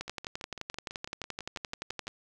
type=two click trains; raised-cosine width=0.2 ms; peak=-24 / -18 dBFS; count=13 / 25; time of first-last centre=0.08-2.07 / 0.01-2.079 s; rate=6.03 / 11.6 Hz; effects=none